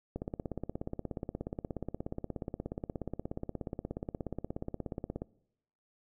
click train, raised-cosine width 2 ms, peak -23 dBFS, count 86, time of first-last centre 0.16-5.22 s, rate 16.8 Hz, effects noise-tail reverb RT60 0.8 s tail -23 dB re dry

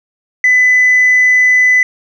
triangle tone with tanh clipping, 2003 Hz, B6, 24 cents sharp, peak -6 dBFS, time 0.44-1.83 s, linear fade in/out 2 ms, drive 5 dB, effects none

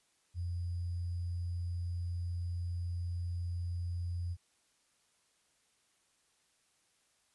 sine tone with sample-and-hold, 87.3 Hz, F2, in tune, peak -34 dBFS, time 0.34-4.37 s, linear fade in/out 50 ms, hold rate 4900 Hz, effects white hiss -73 dBFS RMS until 7.34 s + resampled to 24000 Hz

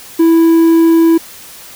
triangle tone with quantisation, 329.6 Hz, E4, in tune, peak -3 dBFS, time 0.19-1.18 s, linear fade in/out 10 ms, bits 5, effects white hiss -34 dBFS RMS until 1.75 s

